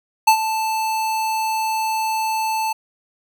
square tone with ADSR envelope, 880 Hz, A5, in tune, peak -8 dBFS, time 0.27-2.73 s, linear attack 9 ms, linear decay 83 ms, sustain -12 dB, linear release 9 ms, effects none

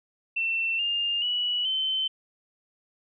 sine tone with pitch steps, 2690 / 2812 / 2940 / 3074 Hz, E7 / F7 / F#7 / G7, +34 / +11 / -12 / -35 cents, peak -24 dBFS, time 0.36-2.08 s, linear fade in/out 10 ms, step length 430 ms, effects none

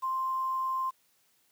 sine tone with quantisation, 1048 Hz, C6, 2 cents sharp, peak -28 dBFS, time 0.02-0.91 s, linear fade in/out 20 ms, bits 9, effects white hiss -69 dBFS RMS until 1.51 s + high-pass 100 Hz 12 dB/octave

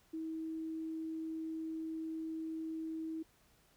sine tone, 320.8 Hz, E4, 47 cents flat, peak -38 dBFS, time 0.13-3.23 s, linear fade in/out 10 ms, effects pink hiss -69 dBFS RMS until 3.76 s

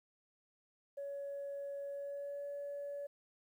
sine tone with pitch glide, 562 to 569.8 Hz, C#5 to C#5, +24 to +48 cents, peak -39 dBFS, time 0.97-3.07 s, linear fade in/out 10 ms, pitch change +24 cents, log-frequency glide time 1.9-2.45 s, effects tanh soft clip ceiling -37 dBFS + 12-bit

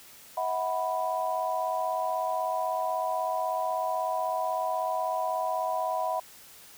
sine chord, E suspended second, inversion none, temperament equal with one note detuned, 643.8 / 740 / 987.8 Hz, E5 / F#5 / B5, -41 / 0 / 0 cents, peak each -31 dBFS, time 0.37-6.2 s, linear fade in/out 5 ms, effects white hiss -51 dBFS RMS until 6.77 s

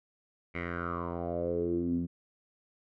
10% pulse tone with low-pass filter sweep, 86.2 Hz, F2, 22 cents flat, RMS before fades -33 dBFS, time 0.54-2.07 s, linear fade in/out 20 ms, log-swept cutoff 2200 to 210 Hz, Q 6.1, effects none

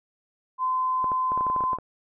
sine tone, 1027 Hz, C6, 33 cents flat, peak -22 dBFS, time 0.58-1.78 s, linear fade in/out 50 ms
clicks, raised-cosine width 1 ms, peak -20 dBFS, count 12, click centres 1.043 / 1.118 / 1.319 / 1.376 / 1.409 / 1.467 / 1.5 / 1.563 / 1.607 / 1.638 / 1.732 / 1.786 s
effects none

